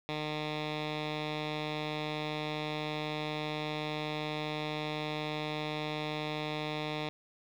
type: tone with low-pass filter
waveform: 10% pulse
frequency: 152.1 Hz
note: D#3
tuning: 39 cents flat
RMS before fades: -36 dBFS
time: 0.09-7.09 s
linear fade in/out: 0 ms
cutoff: 3400 Hz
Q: 3.2
effects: 10-bit